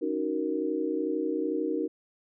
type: chord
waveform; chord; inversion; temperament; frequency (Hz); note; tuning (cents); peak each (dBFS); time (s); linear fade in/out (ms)
sine; D# minor seventh; third; just; 280 / 311.1 / 373.4 / 466.7; C#4 / D#4 / F#4 / A#4; +18 / 0 / +16 / +2; -35 / -30 / -33 / -32; 0.01-1.88; 20
effects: none